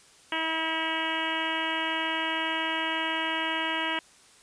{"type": "harmonic tone with a mistuned harmonic", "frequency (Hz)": 321.9, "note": "E4", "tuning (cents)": -41, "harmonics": [1, 2, 3, 4, 5, 6, 7, 8, 9, 10], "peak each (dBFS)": [-36, -38, -33, -39, -35, -35, -36, -39, -34, -39], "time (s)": [0.32, 3.99], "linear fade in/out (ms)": 2, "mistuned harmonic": 8, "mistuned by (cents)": 24, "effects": ["white hiss -56 dBFS RMS until 4.42 s", "resampled to 22050 Hz"]}